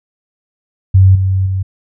sine tone with level steps, 95 Hz, F#2, 46 cents sharp, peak -3 / -10 / -13 dBFS, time 0.94-1.63 s, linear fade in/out 10 ms, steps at 1.15 / 1.46 s, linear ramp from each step 5 ms, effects none

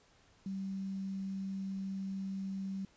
sine tone with quantisation, 193.2 Hz, G3, 25 cents flat, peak -36 dBFS, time 0.46-2.85 s, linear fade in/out 2 ms, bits 10, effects pink hiss -66 dBFS RMS until 2.96 s + resampled to 16000 Hz

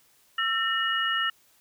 sine tone cluster, 1338 / 1816 / 2898 Hz, E6 / A#6 / F#7, +25 / -46 / -37 cents, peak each -28 dBFS, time 0.38-1.3 s, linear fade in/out 5 ms, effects white hiss -62 dBFS RMS until 1.6 s

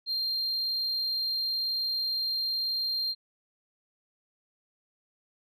sine tone, 4187 Hz, C8, in tune, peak -25 dBFS, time 0.06-3.15 s, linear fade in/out 50 ms, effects tanh soft clip ceiling -26 dBFS

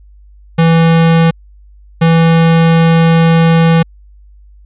square tone bursts at uneven times, 164.81 Hz, E3, in tune, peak -6 dBFS, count 2, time 0.58-1.31 / 2.01-3.83 s, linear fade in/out 10 ms, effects added 50 Hz sine -37 dBFS peak until 4.65 s + resampled to 8000 Hz

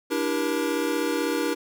square chord, E half-diminished seventh, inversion third, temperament equal with one note detuned, 293.7 / 329.6 / 392 / 476 Hz, D4 / E4 / G4 / Bb4, 0 / 0 / 0 / +36 cents, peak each -29 / -30 / -32 / -29 dBFS, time 0.1-1.55 s, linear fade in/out 20 ms, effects none

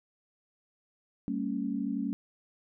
sine chord, G diminished, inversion none, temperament equal with one note detuned, 196 / 227.9 / 277.2 Hz, G3 / Bb3 / Db4, 0 / -39 / 0 cents, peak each -35 / -34 / -33 dBFS, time 1.28-2.13 s, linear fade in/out 0 ms, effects none

